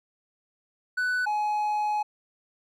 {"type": "tone pair in turn", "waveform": "triangle", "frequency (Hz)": [1492, 842.2], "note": ["F#6", "G#5"], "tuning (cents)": [14, 24], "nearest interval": "minor seventh", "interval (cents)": 990, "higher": "first", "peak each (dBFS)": -22, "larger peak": "neither", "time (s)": [[0.97, 1.26], [1.26, 2.03]], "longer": "second", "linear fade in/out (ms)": 10, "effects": []}